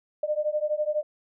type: beating tone pair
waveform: sine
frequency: 598 / 610 Hz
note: D5 / D#5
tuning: +31 / -34 cents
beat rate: 12 Hz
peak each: -27 dBFS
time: 0.23-1.03 s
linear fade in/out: 5 ms
effects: none